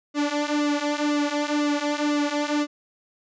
sawtooth tone with flanger, 293.7 Hz, D4, in tune, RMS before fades -24 dBFS, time 0.14-2.67 s, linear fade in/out 50 ms, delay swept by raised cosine 1.2 to 4.2 ms, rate 2 Hz, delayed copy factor -0.8, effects resampled to 16000 Hz

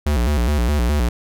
square tone with vibrato, 66.3 Hz, C2, 23 cents sharp, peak -16 dBFS, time 0.06-1.09 s, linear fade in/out 5 ms, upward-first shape square, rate 4.8 Hz, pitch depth 190 cents each way, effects none

